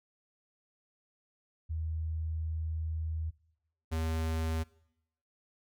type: tone pair in turn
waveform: sine / square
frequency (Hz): 79.9 / 80.5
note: D#2 / E2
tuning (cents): +47 / -41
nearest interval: unison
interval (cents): 12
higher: second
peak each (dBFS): -32 / -31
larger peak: second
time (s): 1.69-3.31 / 3.91-4.64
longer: first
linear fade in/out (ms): 20
effects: noise-tail reverb RT60 0.8 s tail -22 dB re dry